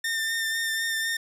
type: tone with vibrato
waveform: sawtooth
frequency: 1807 Hz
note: A6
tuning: 46 cents sharp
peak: -22 dBFS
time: 0.04-1.17 s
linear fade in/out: 5 ms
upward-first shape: sine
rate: 4 Hz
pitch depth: 20 cents each way
effects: resampled to 32000 Hz